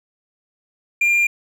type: tone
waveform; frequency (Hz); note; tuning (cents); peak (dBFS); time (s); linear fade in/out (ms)
triangle; 2396; D7; +34; -12; 1.01-1.27; 5
effects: none